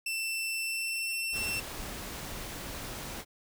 sawtooth tone with pitch glide, 2674 to 2697 Hz, E7 to E7, +24 to +39 cents, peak -28 dBFS, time 0.06-1.6 s, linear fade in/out 5 ms, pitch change +15 cents, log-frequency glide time 0.6-1.11 s
pink noise, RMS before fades -40 dBFS, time 1.32-3.25 s, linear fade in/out 50 ms
effects none

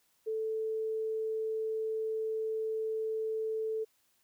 sine tone, 440 Hz, A4, in tune, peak -31 dBFS, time 0.26-3.85 s, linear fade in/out 20 ms, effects white hiss -72 dBFS RMS until 4.23 s

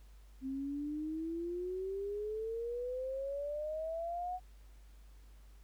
sine exponential sweep, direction up, 261.6 to 740 Hz, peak -36 dBFS, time 0.41-4.4 s, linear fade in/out 50 ms, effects added 50 Hz sine -54 dBFS peak until 5.63 s + pink hiss -69 dBFS RMS until 5.63 s

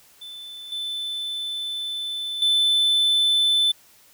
triangle tone with level steps, 3520 Hz, A7, in tune, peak -34 / -25 / -15 dBFS, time 0.21-3.72 s, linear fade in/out 10 ms, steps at 0.72 / 2.42 s, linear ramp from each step 2 ms, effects white hiss -54 dBFS RMS until 4.13 s

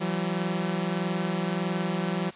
sawtooth tone pair together, 169.02 / 190.6 Hz, E3 / G3, +44 / -48 cents, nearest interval major second, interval 208 cents, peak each -25 dBFS, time 0-2.31 s, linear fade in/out 20 ms, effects white hiss -49 dBFS RMS until 2.35 s + resampled to 8000 Hz

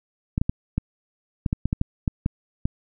clicks, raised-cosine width 5 ms, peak -9 dBFS, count 12, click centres 0.379 / 0.415 / 0.495 / 0.78 / 1.462 / 1.529 / 1.656 / 1.729 / 1.814 / 2.078 / 2.261 / 2.655 s, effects none

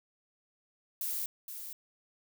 violet noise with echo, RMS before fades -35 dBFS, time 1.01-1.26 s, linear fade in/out 2 ms, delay 470 ms, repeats 1, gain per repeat -8 dB, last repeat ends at 1.73 s, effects none

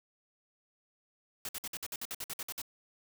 white noise bursts, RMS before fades -39 dBFS, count 13, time 1.45-2.617 s, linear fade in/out 2 ms, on 39 ms, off 55 ms, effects none

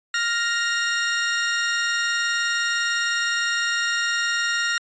sawtooth tone pair together, 1404.4 / 1866 Hz, F6 / A#6, +9 / +1 cents, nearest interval perfect fourth, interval 492 cents, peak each -20 dBFS, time 0.14-4.78 s, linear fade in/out 2 ms, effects resampled to 16000 Hz

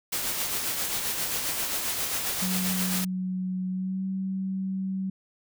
white noise with tremolo, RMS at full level -28 dBFS, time 0.12-3.05 s, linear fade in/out 10 ms, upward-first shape sine, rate 7.5 Hz, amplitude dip 35%
sine tone with pitch glide, 185 to 190.53 Hz, F#3 to G3, 0 to -49 cents, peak -27 dBFS, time 2.42-5.1 s, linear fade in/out 5 ms, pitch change +51 cents, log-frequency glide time 3.7-4.05 s
effects none

